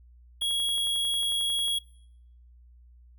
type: tone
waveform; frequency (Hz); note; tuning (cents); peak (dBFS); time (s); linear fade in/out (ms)
square; 3317; G#7; -3; -26; 0.41-1.79; 10
type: click train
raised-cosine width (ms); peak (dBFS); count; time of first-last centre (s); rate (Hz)
0.5; -33; 15; 0.42-1.681; 11.1
effects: noise-tail reverb RT60 0.8 s tail -25 dB re dry + added 60 Hz sine -51 dBFS peak until 3.18 s